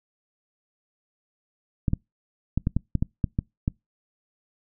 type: clicks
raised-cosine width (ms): 5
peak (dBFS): -10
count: 10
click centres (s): 1.882 / 1.934 / 2.576 / 2.671 / 2.766 / 2.953 / 3.025 / 3.242 / 3.389 / 3.679
effects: noise-tail reverb RT60 0.2 s tail -26 dB re dry

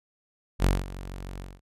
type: tone with ADSR envelope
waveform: sawtooth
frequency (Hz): 46.38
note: F#1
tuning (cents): +5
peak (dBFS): -14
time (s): 0.59-1.61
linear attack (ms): 53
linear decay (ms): 200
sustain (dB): -18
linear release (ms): 210
effects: resampled to 32000 Hz

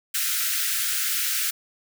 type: high-pass noise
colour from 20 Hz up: white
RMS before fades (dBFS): -25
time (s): 0.14-1.51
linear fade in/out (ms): 10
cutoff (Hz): 1300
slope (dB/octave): 96
effects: none

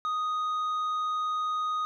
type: tone with tanh clipping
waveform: sine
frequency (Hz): 1244.5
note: D#6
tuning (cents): 0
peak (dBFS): -28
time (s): 0.05-1.85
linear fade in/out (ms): 0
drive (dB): 5
effects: none

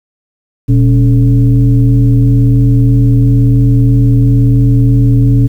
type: tone with frequency modulation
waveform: sine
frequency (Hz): 120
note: B2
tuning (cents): -49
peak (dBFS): -4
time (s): 0.68-5.48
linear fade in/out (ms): 20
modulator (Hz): 159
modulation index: 0.78
effects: 7-bit

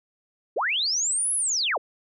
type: linear two-way sweep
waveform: sine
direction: up then down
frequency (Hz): 314.3 to 11000 to 314.3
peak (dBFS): -22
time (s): 0.56-1.78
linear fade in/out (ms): 10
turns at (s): 1.34
effects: none

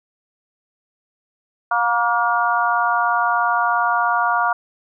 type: harmonic tone with a mistuned harmonic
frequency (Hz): 237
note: A#3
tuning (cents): +29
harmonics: 3 / 4 / 5 / 6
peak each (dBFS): -21 / -21 / -21 / -21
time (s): 1.71-4.53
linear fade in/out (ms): 5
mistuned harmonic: 5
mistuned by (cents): -34
effects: none

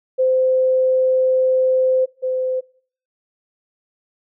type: tone pair in turn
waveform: sine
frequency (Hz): 517 / 514.4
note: C5 / C5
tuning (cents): -21 / -30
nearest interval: unison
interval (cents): 9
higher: first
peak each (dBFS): -13 / -18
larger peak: first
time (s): 0.18-2.06 / 2.22-2.61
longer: first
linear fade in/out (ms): 20
effects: noise-tail reverb RT60 0.5 s tail -22 dB re dry

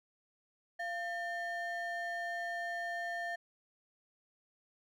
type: ring-modulated tone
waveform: triangle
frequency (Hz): 1244.5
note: D#6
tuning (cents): 0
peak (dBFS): -31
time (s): 0.79-3.36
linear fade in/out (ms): 10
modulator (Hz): 554
effects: none

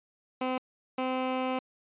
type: tone pair in turn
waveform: 15% pulse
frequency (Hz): 256.7 / 257.9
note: C4 / C4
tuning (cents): -33 / -25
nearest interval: unison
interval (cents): 8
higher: second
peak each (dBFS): -22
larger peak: neither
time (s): 0.41-0.58 / 0.98-1.59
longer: second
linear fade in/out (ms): 5
effects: resampled to 8000 Hz

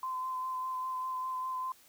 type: tone with vibrato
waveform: sine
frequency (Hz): 1029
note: C6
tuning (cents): -29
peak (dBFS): -33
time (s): 0.03-1.72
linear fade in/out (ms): 2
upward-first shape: sine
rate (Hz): 5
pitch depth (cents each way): 16
effects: white hiss -61 dBFS RMS until 1.88 s

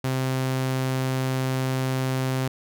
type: tone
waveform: sawtooth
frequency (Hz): 130.81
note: C3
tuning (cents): 0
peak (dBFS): -19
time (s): 0.04-2.48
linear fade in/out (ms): 5
effects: none

